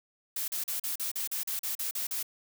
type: noise bursts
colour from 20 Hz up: blue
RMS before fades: -33 dBFS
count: 12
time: 0.36-2.229 s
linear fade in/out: 5 ms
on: 120 ms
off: 39 ms
effects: none